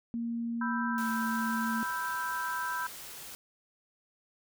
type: tone with pitch glide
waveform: sine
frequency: 233.1 to 226.6 Hz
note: A#3 to A#3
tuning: 0 to -49 cents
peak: -31 dBFS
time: 0.14-1.83 s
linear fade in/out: 0 ms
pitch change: -49 cents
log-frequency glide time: 0.88-1.06 s
type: chord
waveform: sine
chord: E minor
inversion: second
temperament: equal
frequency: 987.8 / 1318.5 / 1568 Hz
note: B5 / E6 / G6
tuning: 0 / 0 / 0 cents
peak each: -35 / -38 / -35 dBFS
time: 0.61-2.87 s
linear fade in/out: 5 ms
type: noise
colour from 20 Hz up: white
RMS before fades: -45 dBFS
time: 0.98-3.35 s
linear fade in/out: 0 ms
effects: none